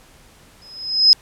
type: tone with exponential growth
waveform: sine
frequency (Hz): 5090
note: D#8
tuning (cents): +39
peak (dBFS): -4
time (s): 0.62-1.13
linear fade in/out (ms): 0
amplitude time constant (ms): 110
effects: pink hiss -49 dBFS RMS until 1.21 s + low-pass 12000 Hz 12 dB/octave